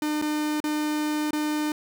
45% pulse tone with dropouts, 302.2 Hz, D4, 50 cents sharp, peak -24 dBFS, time 0.02-1.72 s, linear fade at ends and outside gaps 2 ms, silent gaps 0.216-0.222 / 0.603-0.64 / 1.308-1.331 s, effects none

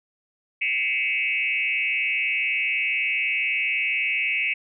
sine tone with frequency modulation, 2414 Hz, D7, 47 cents sharp, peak -21 dBFS, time 0.61-4.54 s, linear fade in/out 10 ms, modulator 132 Hz, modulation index 2.3, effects none

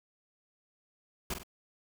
pink noise with echo, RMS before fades -34 dBFS, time 1.3-1.34 s, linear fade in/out 5 ms, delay 47 ms, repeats 2, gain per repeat -7 dB, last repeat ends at 1.434 s, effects none

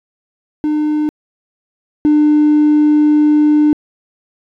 triangle tone pair in turn, 302.4 / 300 Hz, D#4 / D4, -49 / +37 cents, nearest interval unison, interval 14 cents, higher first, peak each -10 / -4 dBFS, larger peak second, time 0.64-1.09 / 2.05-3.73 s, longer second, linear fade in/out 0 ms, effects tanh soft clip ceiling -3 dBFS

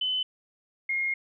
sine tone pair in turn, 3028 / 2141 Hz, F#7 / C7, +39 / +39 cents, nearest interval tritone, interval 600 cents, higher first, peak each -25 dBFS, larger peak neither, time 0.01-0.23 / 0.89-1.14 s, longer second, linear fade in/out 5 ms, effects none

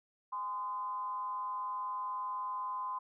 sine tone with frequency modulation, 1025 Hz, C6, 36 cents flat, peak -35 dBFS, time 0.32-2.99 s, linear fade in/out 10 ms, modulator 202 Hz, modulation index 0.43, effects none

